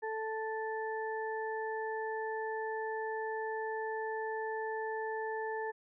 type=harmonic tone; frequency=440 Hz; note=A4; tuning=in tune; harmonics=1 / 2 / 4; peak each=-37 / -39 / -42 dBFS; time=0.02-5.72 s; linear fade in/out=20 ms; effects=none